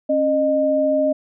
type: tone pair together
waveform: sine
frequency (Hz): 273.1 / 613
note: C#4 / D#5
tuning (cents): -26 / -26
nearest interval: octave + major second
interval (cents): 1400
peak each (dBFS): -21 / -16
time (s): 0.09-1.13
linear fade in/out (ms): 10
effects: none